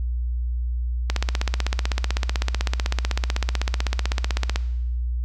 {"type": "click train", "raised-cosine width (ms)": 0.2, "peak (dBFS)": -6, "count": 56, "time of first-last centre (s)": [1.1, 4.559], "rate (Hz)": 15.9, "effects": ["noise-tail reverb RT60 1.0 s tail -17 dB re dry", "added 60 Hz sine -22 dBFS peak until 5.24 s"]}